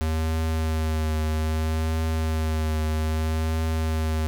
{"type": "tone with vibrato", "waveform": "square", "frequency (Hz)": 79.1, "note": "D#2", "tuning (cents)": 29, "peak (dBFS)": -23, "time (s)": [0.01, 4.27], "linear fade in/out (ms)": 0, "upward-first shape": "triangle", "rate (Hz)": 0.62, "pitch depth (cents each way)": 27, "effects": []}